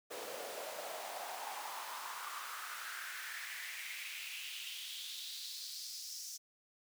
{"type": "noise with high-pass filter sweep", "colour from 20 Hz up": "pink", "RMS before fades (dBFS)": -45, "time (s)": [0.1, 6.38], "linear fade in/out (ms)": 20, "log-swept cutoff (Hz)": [460, 5900], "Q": 3.7, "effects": []}